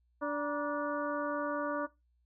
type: harmonic tone with a mistuned harmonic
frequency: 291.8 Hz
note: D4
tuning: 11 cents flat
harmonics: 1 / 2 / 3 / 4 / 5 / 6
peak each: -36 / -35 / -40 / -39 / -42 / -54 dBFS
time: 0.21-1.87 s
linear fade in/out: 20 ms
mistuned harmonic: 3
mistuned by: +140 cents
effects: noise-tail reverb RT60 0.2 s tail -17 dB re dry + added 60 Hz sine -69 dBFS peak until 2.25 s